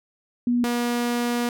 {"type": "tone pair in turn", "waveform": ["sine", "sawtooth"], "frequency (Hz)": [242.1, 240], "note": ["B3", "B3"], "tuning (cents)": [-34, -49], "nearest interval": "unison", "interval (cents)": 15, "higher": "first", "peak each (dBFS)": -18, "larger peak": "neither", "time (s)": [[0.47, 0.64], [0.64, 1.49]], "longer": "second", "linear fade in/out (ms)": 2, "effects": []}